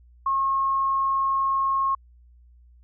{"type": "tone", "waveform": "sine", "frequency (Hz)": 1083, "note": "C#6", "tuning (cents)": -41, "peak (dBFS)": -20, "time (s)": [0.26, 1.95], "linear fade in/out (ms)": 5, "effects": ["added 60 Hz sine -50 dBFS peak until 2.83 s"]}